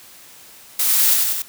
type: noise with echo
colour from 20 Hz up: blue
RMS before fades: -18 dBFS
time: 0.79-1.14 s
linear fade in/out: 5 ms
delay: 94 ms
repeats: 3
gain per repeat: -2 dB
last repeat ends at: 1.422 s
effects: white hiss -44 dBFS RMS until 1.48 s + high-pass 60 Hz 12 dB/octave